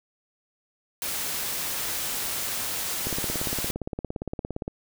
white noise, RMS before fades -30 dBFS, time 1.02-3.71 s, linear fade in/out 0 ms
click train, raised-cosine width 2 ms, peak -17 dBFS, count 29, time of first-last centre 3.07-4.679 s, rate 17.4 Hz
effects none

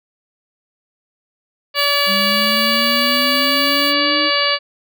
harmonic tone, 573 Hz, D5, 43 cents flat, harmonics 1 / 2 / 3 / 4 / 5 / 6 / 7 / 8, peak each -22 / -21 / -23 / -22 / -21 / -26 / -25 / -20 dBFS, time 1.74-4.59 s, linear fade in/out 50 ms
violet noise, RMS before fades -28 dBFS, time 1.75-3.94 s, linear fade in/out 50 ms
sine linear sweep, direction up, 196 to 307.3 Hz, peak -22 dBFS, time 2.06-4.31 s, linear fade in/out 50 ms
effects none

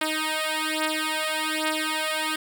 5% pulse beating tone pair, 311.1 / 312.3 Hz, D#4 / D#4, 0 / +7 cents, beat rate 1.2 Hz, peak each -16 dBFS, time 0.01-2.36 s, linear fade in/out 5 ms, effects none

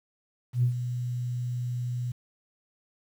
sine tone with ADSR envelope, 122.8 Hz, B2, 9 cents flat, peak -18 dBFS, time 0.53-2.12 s, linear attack 100 ms, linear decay 96 ms, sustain -10 dB, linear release 7 ms, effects tanh soft clip ceiling -14 dBFS + 9-bit

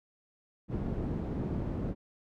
white low-pass noise, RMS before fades -34 dBFS, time 0.68-1.95 s, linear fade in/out 50 ms, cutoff 240 Hz, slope 12 dB/octave, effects none

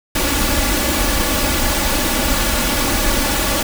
pink noise with comb filter, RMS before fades -17 dBFS, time 0.15-3.63 s, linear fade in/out 5 ms, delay 3.5 ms, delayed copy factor +0.7, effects none

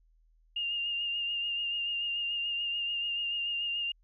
sine tone with vibrato, 2816 Hz, F7, 14 cents sharp, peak -30 dBFS, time 0.56-3.92 s, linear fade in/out 5 ms, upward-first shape sine, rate 6.9 Hz, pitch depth 24 cents each way, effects added 40 Hz sine -62 dBFS peak until 4.03 s

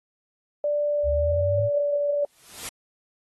sine tone with pitch glide, 587.3 to 578.5 Hz, D5 to D5, 0 to -26 cents, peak -21 dBFS, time 0.64-2.25 s, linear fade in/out 2 ms, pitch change -26 cents, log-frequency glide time 0.87-1.61 s
sine exponential sweep, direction up, 68.3 to 110 Hz, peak -24 dBFS, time 1.03-1.7 s, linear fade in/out 50 ms
white noise with exponential growth, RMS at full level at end -31 dBFS, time 2.23-2.69 s, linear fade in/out 1 ms, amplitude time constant 99 ms
effects AAC 32 kbps

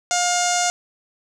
sawtooth tone with low-pass filter, 710 Hz, F5, 28 cents sharp, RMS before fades -20 dBFS, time 0.11-0.7 s, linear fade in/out 0 ms, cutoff 6800 Hz, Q 6.6, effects none

